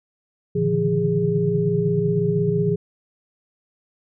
sine tone cluster, 114.5 / 144.4 / 154.2 / 170.2 / 411.7 Hz, A#2 / D3 / D#3 / F3 / G#4, -31 / -29 / -15 / -44 / -15 cents, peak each -27 / -26 / -28 / -22 / -21 dBFS, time 0.55-2.76 s, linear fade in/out 10 ms, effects none

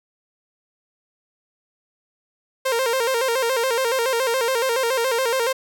sawtooth tone with vibrato, 493.9 Hz, B4, in tune, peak -15 dBFS, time 2.65-5.53 s, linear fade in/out 10 ms, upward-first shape square, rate 7.1 Hz, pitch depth 110 cents each way, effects none

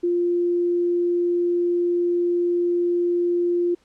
sine tone, 349.2 Hz, F4, in tune, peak -18 dBFS, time 0.03-3.75 s, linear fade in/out 10 ms, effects pink hiss -62 dBFS RMS until 3.84 s + low-pass 7000 Hz 12 dB/octave

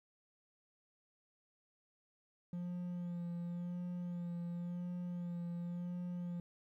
triangle tone with vibrato, 174.9 Hz, F3, 3 cents sharp, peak -37 dBFS, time 2.53-6.4 s, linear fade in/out 2 ms, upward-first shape sine, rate 0.93 Hz, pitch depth 25 cents each way, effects 13-bit

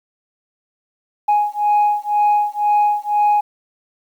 sine beating tone pair, 831 / 833 Hz, G#5 / G#5, +1 / +5 cents, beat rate 2 Hz, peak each -15 dBFS, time 1.28-3.41 s, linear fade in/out 10 ms, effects tanh soft clip ceiling -9 dBFS + 8-bit

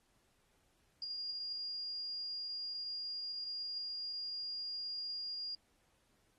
sine tone, 4829 Hz, D8, 47 cents sharp, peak -39 dBFS, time 1.02-5.55 s, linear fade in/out 2 ms, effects pink hiss -75 dBFS RMS until 6.38 s + AAC 32 kbps

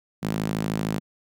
sawtooth tone with high-pass filter, 53.2 Hz, G#1, 42 cents sharp, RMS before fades -27 dBFS, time 0.22-1 s, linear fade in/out 20 ms, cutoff 180 Hz, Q 2.4, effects none

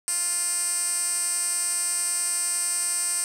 10% pulse tone with band-pass filter, 349.2 Hz, F4, in tune, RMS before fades -26 dBFS, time 0.08-3.24 s, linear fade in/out 0 ms, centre 8500 Hz, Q 6, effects none

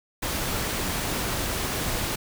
pink noise, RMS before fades -28 dBFS, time 0.22-2.16 s, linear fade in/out 10 ms, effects none

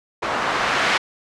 blue noise with low-pass filter sweep, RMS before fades -21 dBFS, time 0.22-0.98 s, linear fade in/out 10 ms, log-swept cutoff 920 to 1800 Hz, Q 0.98, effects low-pass 8000 Hz 12 dB/octave

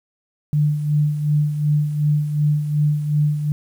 sine tone with tremolo, 149 Hz, D3, 25 cents sharp, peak -13 dBFS, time 0.53-3.52 s, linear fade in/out 0 ms, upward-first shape sine, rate 2.7 Hz, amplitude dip 60%, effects 8-bit

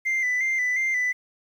sine tone with vibrato, 2042 Hz, C7, 43 cents flat, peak -19 dBFS, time 0.05-1.13 s, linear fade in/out 20 ms, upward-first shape square, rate 2.8 Hz, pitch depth 43 cents each way, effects tanh soft clip ceiling -20 dBFS + 9-bit

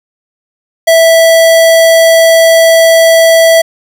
square tone, 657 Hz, E5, 6 cents flat, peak -3 dBFS, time 0.87-3.62 s, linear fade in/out 10 ms, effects none

